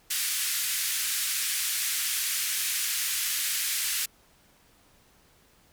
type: band-pass noise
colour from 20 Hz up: white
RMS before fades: -29 dBFS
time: 0.1-4.06 s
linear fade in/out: 10 ms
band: 1600 to 14000 Hz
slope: 24 dB/octave
effects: pink hiss -61 dBFS RMS until 5.72 s